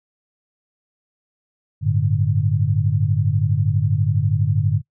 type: chord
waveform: sine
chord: G suspended second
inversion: none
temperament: just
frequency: 98 / 110.25 / 147 Hz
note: G2 / A2 / D3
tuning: 0 / +4 / +2 cents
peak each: -20 dBFS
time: 1.81-4.82 s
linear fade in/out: 50 ms
effects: noise-tail reverb RT60 0.1 s tail -22 dB re dry